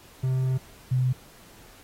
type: tone pair in turn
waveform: triangle / sine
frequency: 130 / 127.62 Hz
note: C3 / C3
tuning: -11 / -43 cents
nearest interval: unison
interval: 32 cents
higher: first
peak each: -20 dBFS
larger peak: neither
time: 0.23-0.58 / 0.91-1.13 s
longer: first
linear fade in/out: 10 ms
effects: pink hiss -52 dBFS RMS until 1.83 s + AAC 48 kbps